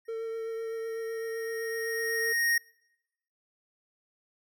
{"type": "tone with exponential growth", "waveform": "square", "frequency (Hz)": 1864.7, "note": "A#6", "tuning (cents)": 0, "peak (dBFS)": -23, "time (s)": [0.05, 2.58], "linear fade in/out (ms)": 5, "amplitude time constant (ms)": 550}
{"type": "tone with vibrato", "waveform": "triangle", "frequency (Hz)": 450.9, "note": "A4", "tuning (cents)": 42, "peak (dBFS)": -30, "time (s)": [0.08, 2.33], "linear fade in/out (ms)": 10, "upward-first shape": "triangle", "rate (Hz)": 7.9, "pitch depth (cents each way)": 17}
{"effects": ["noise-tail reverb RT60 0.9 s tail -25 dB re dry"]}